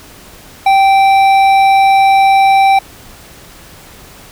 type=tone with hard clipping; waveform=triangle; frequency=780 Hz; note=G5; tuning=9 cents flat; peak=-7 dBFS; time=0.66-2.79 s; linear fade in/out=5 ms; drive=13 dB; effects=pink hiss -37 dBFS RMS until 4.31 s